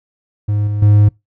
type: tone with level steps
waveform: triangle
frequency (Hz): 103.83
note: G#2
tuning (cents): 0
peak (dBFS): -11 / -14 / -4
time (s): 0.48-1.09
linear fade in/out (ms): 10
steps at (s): 0.67 / 0.82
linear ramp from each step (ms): 5
effects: noise-tail reverb RT60 0.2 s tail -25 dB re dry